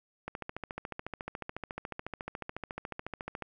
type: click train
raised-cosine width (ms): 0.5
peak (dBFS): -22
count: 45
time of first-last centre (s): 0.28-3.423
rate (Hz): 14
effects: none